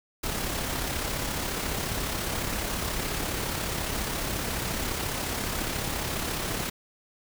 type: noise with amplitude modulation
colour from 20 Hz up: pink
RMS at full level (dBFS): -29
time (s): 0.23-6.7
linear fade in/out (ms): 10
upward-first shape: sine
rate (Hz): 34.4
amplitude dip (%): 35
effects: none